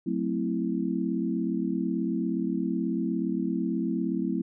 sine chord, F# half-diminished seventh, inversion none, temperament equal with one note detuned, 185 / 222.7 / 261.6 / 329.6 Hz, F#3 / A3 / C4 / E4, 0 / +21 / 0 / 0 cents, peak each -31 dBFS, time 0.06-4.42 s, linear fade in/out 10 ms, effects none

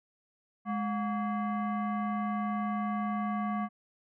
sine tone with frequency modulation, 209.5 Hz, G#3, 15 cents sharp, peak -29 dBFS, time 0.65-3.69 s, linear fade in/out 50 ms, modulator 930 Hz, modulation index 0.96, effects none

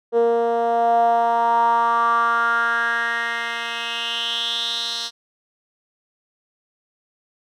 10% pulse tone with band-pass filter sweep, 233.1 Hz, A#3, in tune, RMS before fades -20 dBFS, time 0.12-5.11 s, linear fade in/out 50 ms, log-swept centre 470 to 4500 Hz, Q 5.2, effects none

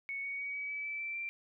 sine tone with pitch steps, 2217 / 2236 / 2256 / 2275 / 2295 / 2315 / 2335 / 2356 Hz, C#7 / C#7 / C#7 / C#7 / D7 / D7 / D7 / D7, 0 / +14 / +30 / +44 / -40 / -25 / -11 / +5 cents, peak -36 dBFS, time 0.09-1.29 s, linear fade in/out 0 ms, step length 150 ms, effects none

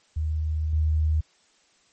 sine tone with level steps, 77.78 Hz, D#2, in tune, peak -23 / -19 dBFS, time 0.16-1.21 s, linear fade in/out 10 ms, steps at 0.73 s, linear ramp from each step 2 ms, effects white hiss -62 dBFS RMS until 1.92 s + MP3 32 kbps

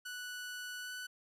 sawtooth tone with pitch glide, 1480 to 1492 Hz, F#6 to F#6, 0 to +14 cents, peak -38 dBFS, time 0.05-1.07 s, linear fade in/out 10 ms, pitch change +14 cents, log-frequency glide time 0.8-0.91 s, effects resampled to 32000 Hz

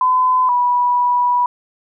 sine tone pair in turn, 1015 / 978.4 Hz, B5 / B5, +47 / -16 cents, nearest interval minor second, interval 63 cents, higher first, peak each -11 / -12 dBFS, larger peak first, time 0.01-0.49 / 0.49-1.46 s, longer second, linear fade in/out 2 ms, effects none

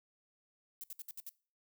violet noise bursts, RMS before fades -45 dBFS, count 6, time 0.81-1.292 s, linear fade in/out 0 ms, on 27 ms, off 64 ms, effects noise-tail reverb RT60 0.4 s tail -22 dB re dry

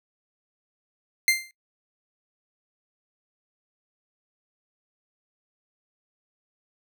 sawtooth tone with exponential decay, 2093 Hz, C7, in tune, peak -11 dBFS, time 1.28-1.51 s, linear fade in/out 1 ms, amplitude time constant 50 ms, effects noise-tail reverb RT60 0.1 s tail -20 dB re dry

